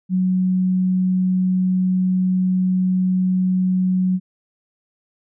sine tone, 184.8 Hz, F#3, 2 cents flat, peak -15 dBFS, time 0.09-4.2 s, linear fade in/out 50 ms, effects none

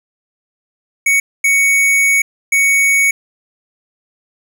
square tone bursts at uneven times, 2230 Hz, C#7, 10 cents sharp, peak -10 dBFS, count 3, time 1.06-1.2 / 1.44-2.22 / 2.52-3.11 s, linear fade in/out 5 ms, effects none

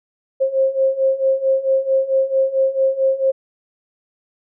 sine beating tone pair, 531 / 535.5 Hz, C5 / C5, +25 / +40 cents, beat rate 4.5 Hz, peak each -19 / -16 dBFS, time 0.4-3.32 s, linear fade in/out 20 ms, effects none

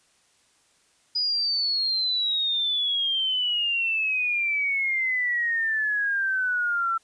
sine exponential sweep, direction down, 4973 to 1334 Hz, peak -22 dBFS, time 1.15-6.98 s, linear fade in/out 10 ms, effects white hiss -63 dBFS RMS until 7.03 s + resampled to 22050 Hz

